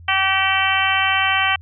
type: harmonic tone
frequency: 384.9 Hz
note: G4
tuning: 32 cents flat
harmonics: 2 / 3 / 4 / 5 / 6 / 7 / 8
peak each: -23 / -23 / -23 / -23 / -23 / -23 / -23 dBFS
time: 0.08-1.56 s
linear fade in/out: 5 ms
effects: added 85 Hz sine -38 dBFS peak until 1.61 s